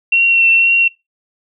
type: tone with vibrato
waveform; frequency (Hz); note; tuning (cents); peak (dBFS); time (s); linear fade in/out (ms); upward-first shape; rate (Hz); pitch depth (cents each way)
sine; 2722; F7; -45; -8; 0.12-0.88; 5; triangle; 2; 19
effects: noise-tail reverb RT60 0.2 s tail -20 dB re dry